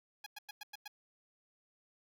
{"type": "tone bursts", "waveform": "10% pulse", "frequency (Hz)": 830.6, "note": "G#5", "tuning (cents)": 0, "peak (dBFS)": -36, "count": 6, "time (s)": [0.24, 0.879], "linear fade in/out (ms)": 5, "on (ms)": 24, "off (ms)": 99, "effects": []}